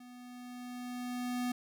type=tone with level ramp; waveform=square; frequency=246.9 Hz; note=B3; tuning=in tune; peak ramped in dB=-51 to -32 dBFS; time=0-1.52 s; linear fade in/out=5 ms; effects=none